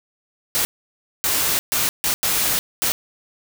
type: noise bursts at uneven times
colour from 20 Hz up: white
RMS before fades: -20 dBFS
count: 6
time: 0.55-0.65 / 1.24-1.59 / 1.72-1.89 / 2.04-2.14 / 2.23-2.59 / 2.82-2.92 s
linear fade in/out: 0 ms
effects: none